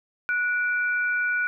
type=tone pair together; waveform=sine; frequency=1466 / 2341 Hz; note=F#6 / D7; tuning=-16 / -6 cents; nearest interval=minor sixth; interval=810 cents; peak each=-22 / -32 dBFS; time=0.29-1.47 s; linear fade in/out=0 ms; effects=none